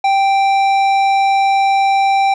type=tone with tanh clipping; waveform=triangle; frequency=784 Hz; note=G5; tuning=in tune; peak=-12 dBFS; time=0.04-2.34 s; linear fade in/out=5 ms; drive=16 dB; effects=none